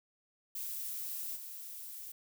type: noise with level steps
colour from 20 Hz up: violet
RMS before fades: -40 / -46 dBFS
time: 0.55-2.12 s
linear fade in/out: 5 ms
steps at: 1.35 s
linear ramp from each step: 20 ms
effects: none